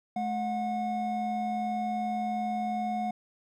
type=tone pair together; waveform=triangle; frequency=214.8 / 727 Hz; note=A3 / F#5; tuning=-41 / -31 cents; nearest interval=octave + major sixth; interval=2110 cents; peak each=-31 / -28 dBFS; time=0.16-3.11 s; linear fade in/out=5 ms; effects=none